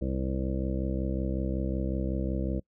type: harmonic tone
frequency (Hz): 65.41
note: C2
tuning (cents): 0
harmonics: 1 / 2 / 3 / 4 / 5 / 7 / 8 / 9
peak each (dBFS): -31 / -36 / -34 / -39 / -36 / -41 / -40 / -43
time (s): 0.01-2.6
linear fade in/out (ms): 10
effects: noise-tail reverb RT60 0.1 s tail -24 dB re dry